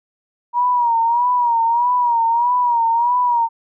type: tone with vibrato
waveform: sine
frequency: 951 Hz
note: A#5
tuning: 34 cents sharp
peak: -13 dBFS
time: 0.53-3.49 s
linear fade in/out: 50 ms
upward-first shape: sine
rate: 1.6 Hz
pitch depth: 72 cents each way
effects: none